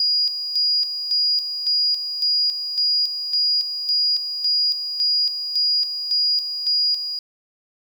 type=tone with tremolo; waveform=sine; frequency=4875 Hz; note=D#8; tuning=36 cents flat; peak=-16 dBFS; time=0-7.19 s; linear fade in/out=2 ms; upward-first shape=square; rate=1.8 Hz; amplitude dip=60%; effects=8-bit